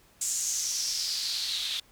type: noise with band-pass filter sweep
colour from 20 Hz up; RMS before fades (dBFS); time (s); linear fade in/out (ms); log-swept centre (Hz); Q
white; -31; 0.21-1.8; 5; 7400 to 3500; 4.8
effects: pink hiss -60 dBFS RMS until 1.91 s